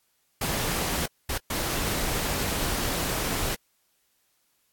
pink noise bursts at uneven times, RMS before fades -28 dBFS, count 3, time 0.41-1.06 / 1.29-1.38 / 1.5-3.55 s, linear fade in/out 5 ms, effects white hiss -70 dBFS RMS until 4.72 s + AAC 64 kbps

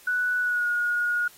sine tone with pitch glide, 1480 to 1441.2 Hz, F#6 to F#6, 0 to -46 cents, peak -22 dBFS, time 0.07-1.28 s, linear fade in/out 5 ms, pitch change -46 cents, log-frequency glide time 0.4-0.68 s, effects white hiss -52 dBFS RMS until 1.37 s + AAC 48 kbps

